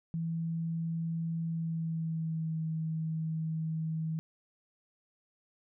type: tone with pitch glide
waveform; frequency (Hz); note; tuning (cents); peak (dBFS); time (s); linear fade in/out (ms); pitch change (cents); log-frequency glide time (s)
sine; 164.81 to 159.84; E3 to D#3; 0 to +47; -31; 0.14-4.19; 0; -53; 1.45-2.61
effects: none